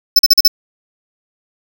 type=tone bursts; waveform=square; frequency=5274 Hz; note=E8; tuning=in tune; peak=-4 dBFS; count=5; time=0.16-0.479 s; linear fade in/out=5 ms; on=31 ms; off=41 ms; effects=7-bit